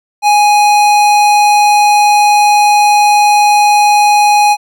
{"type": "tone with hard clipping", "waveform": "sine", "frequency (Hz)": 830.6, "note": "G#5", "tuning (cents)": 0, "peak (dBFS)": -7, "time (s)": [0.22, 4.57], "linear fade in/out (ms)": 50, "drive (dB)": 18, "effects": []}